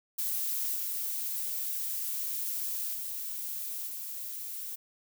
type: noise with level steps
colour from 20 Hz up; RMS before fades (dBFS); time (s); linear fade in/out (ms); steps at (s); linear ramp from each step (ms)
violet; -32 / -34 / -37 / -39; 0.18-4.76; 10; 0.74 / 2.93 / 3.86; 20
effects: none